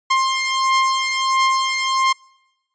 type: beating tone pair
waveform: sawtooth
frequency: 1057 / 1058.5 Hz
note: C6 / C6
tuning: +17 / +20 cents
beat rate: 1.5 Hz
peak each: -14 / -17 dBFS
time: 0.1-2.13 s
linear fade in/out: 10 ms
effects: noise-tail reverb RT60 1.0 s tail -26 dB re dry + resampled to 16000 Hz